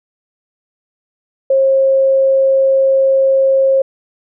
sine tone, 537 Hz, C5, 45 cents sharp, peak -8 dBFS, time 1.5-3.82 s, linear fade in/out 5 ms, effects none

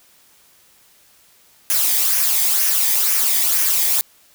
blue noise with flanger, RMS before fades -17 dBFS, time 1.7-4.01 s, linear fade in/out 0 ms, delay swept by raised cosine 0.24 to 0.74 ms, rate 2.1 Hz, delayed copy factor -0.5, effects white hiss -53 dBFS RMS until 4.34 s

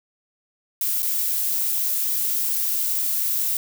violet noise with dropouts, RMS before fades -23 dBFS, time 0.81-3.57 s, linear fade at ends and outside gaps 2 ms, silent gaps 1.022-1.028 s, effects none

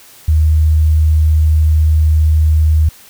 sine tone, 77.78 Hz, D#2, in tune, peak -7 dBFS, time 0.28-2.89 s, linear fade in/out 5 ms, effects white hiss -41 dBFS RMS until 3.09 s

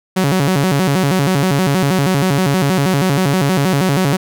sawtooth tone with vibrato, 161.9 Hz, E3, 31 cents flat, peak -8 dBFS, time 0.16-4.17 s, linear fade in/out 10 ms, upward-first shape square, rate 6.3 Hz, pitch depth 250 cents each way, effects none

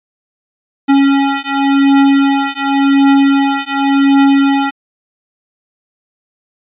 square beating tone pair, 275.9 / 276.8 Hz, C#4 / C#4, -8 / -2 cents, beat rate 0.9 Hz, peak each -12 dBFS, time 0.88-4.71 s, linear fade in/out 20 ms, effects resampled to 8000 Hz

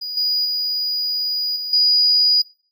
triangle tone with level steps, 4909 Hz, D#8, 24 cents flat, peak -24 / -15 / -18 / -23 / -9 dBFS, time 0.01-2.42 s, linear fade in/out 10 ms, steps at 0.17 / 0.45 / 1.56 / 1.73 s, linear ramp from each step 2 ms, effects noise-tail reverb RT60 0.4 s tail -23 dB re dry + tanh soft clip ceiling -10 dBFS

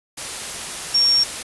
sine tone in noise, 5530 Hz, F8, 18 cents flat, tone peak -13 dBFS, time 0.94-1.24 s, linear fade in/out 10 ms, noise white, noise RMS -29 dBFS, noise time 0.17-1.43 s, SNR +13 dB, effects resampled to 24000 Hz

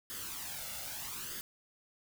white noise with flanger, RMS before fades -42 dBFS, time 0.1-1.41 s, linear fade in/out 0 ms, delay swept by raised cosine 0.61 to 1.45 ms, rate 0.79 Hz, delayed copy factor +0.65, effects none

